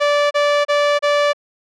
sawtooth tone bursts, 582 Hz, D5, 16 cents flat, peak -9 dBFS, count 4, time 0-1.333 s, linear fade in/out 20 ms, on 310 ms, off 31 ms, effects low-pass 4000 Hz 12 dB/octave

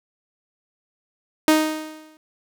sawtooth tone with exponential decay, 311.1 Hz, D#4, in tune, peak -7 dBFS, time 1.48-2.17 s, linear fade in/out 1 ms, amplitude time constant 150 ms, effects none

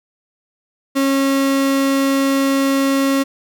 35% pulse tone, 273 Hz, C#4, 26 cents flat, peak -12 dBFS, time 0.95-3.24 s, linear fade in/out 20 ms, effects none

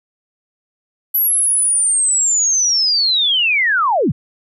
sine linear sweep, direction down, 11820 to 86.6 Hz, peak -12 dBFS, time 1.14-4.12 s, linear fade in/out 10 ms, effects none

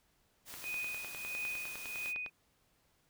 white noise, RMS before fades -48 dBFS, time 0.45-2.14 s, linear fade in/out 50 ms
click train, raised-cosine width 0.3 ms, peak -29 dBFS, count 18, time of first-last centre 0.54-2.262 s, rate 9.87 Hz
sine tone with tremolo, 2489 Hz, D#7, in tune, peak -35 dBFS, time 0.62-2.3 s, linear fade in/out 50 ms, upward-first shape triangle, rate 1.5 Hz, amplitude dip 75%
effects pink hiss -73 dBFS RMS until 3.09 s

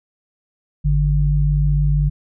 sine tone pair together, 51.04 / 146.83 Hz, G#1 / D3, -29 / 0 cents, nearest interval octave + tritone, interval 1829 cents, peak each -16 dBFS, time 0.84-2.1 s, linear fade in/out 20 ms, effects none

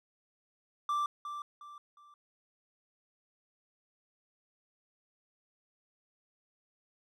triangle tone with echo, 1174.7 Hz, D6, in tune, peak -27 dBFS, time 0.89-1.06 s, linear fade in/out 2 ms, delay 360 ms, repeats 3, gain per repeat -9 dB, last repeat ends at 2.14 s, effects none

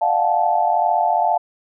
sine tone cluster, 601 / 702 / 744 / 777 / 871 Hz, D5 / F5 / F#5 / G5 / A5, +40 / +9 / +9 / -16 / -18 cents, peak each -26 / -18 / -24 / -26 / -19 dBFS, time 0.01-1.38 s, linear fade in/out 10 ms, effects none

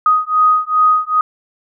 sine beating tone pair, 1248 / 1250.5 Hz, D#6 / D#6, +5 / +8 cents, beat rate 2.5 Hz, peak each -13 dBFS, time 0.06-1.21 s, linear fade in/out 2 ms, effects none

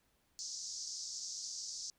pink band-pass noise, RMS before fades -44 dBFS, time 0.39-1.9 s, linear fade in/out 0 ms, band 4900 to 6700 Hz, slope 48 dB/octave, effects pink hiss -75 dBFS RMS until 1.98 s

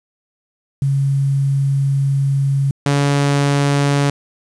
sine / sawtooth tone pair in turn, 138 / 142.04 Hz, C#3 / C#3, -7 / +43 cents, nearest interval unison, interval 50 cents, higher second, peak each -13 / -9 dBFS, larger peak second, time 0.82-2.71 / 2.86-4.1 s, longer first, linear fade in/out 2 ms, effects resampled to 22050 Hz + 7-bit

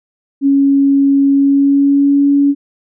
sine tone with pitch glide, 277.2 to 282.5 Hz, C#4 to C#4, 0 to +33 cents, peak -7 dBFS, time 0.41-2.55 s, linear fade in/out 50 ms, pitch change +33 cents, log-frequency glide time 1.32-2.29 s, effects none

